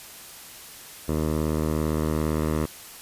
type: tone with low-pass filter sweep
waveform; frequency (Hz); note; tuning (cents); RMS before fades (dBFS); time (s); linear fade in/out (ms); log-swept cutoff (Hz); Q
10% pulse; 77.6; D#2; -4; -25; 1.08-2.66; 10; 920 to 1600; 0.7
effects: white hiss -43 dBFS RMS until 3.01 s + resampled to 32000 Hz

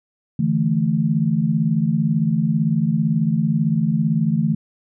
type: chord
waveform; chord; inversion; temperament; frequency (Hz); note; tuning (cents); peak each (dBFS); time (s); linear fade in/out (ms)
sine; D suspended second; none; equal; 146.83 / 164.81 / 220; D3 / E3 / A3; 0 / 0 / 0; -22 / -19 / -20; 0.39-4.55; 5
effects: none

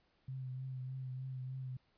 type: tone with vibrato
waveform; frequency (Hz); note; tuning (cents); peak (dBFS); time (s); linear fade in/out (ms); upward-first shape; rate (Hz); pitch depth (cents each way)
sine; 130; C3; -11; -40; 0.28-1.77; 5; triangle; 3.3; 33
effects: pink hiss -75 dBFS RMS until 1.97 s + resampled to 11025 Hz

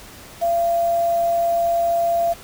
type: tone with quantisation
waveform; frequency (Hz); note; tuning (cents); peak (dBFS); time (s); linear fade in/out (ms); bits
sine; 682; F5; -41; -16; 0.41-2.34; 20; 6
effects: pink hiss -41 dBFS RMS until 2.43 s

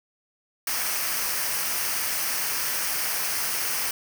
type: noise with comb filter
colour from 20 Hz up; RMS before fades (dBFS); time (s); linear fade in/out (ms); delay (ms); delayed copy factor
white; -27; 0.67-3.91; 2; 0.27; -0.55
effects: none

